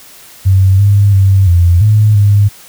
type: tone with pitch steps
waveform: sine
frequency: 95.4 / 100.9 / 96.8 / 86.9 / 106.5 / 102 Hz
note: G2 / G#2 / G2 / F2 / G#2 / G#2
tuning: -47 / -49 / -21 / -8 / +44 / -31 cents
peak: -4 dBFS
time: 0.45-2.49 s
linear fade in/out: 20 ms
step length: 340 ms
effects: white hiss -37 dBFS RMS until 2.68 s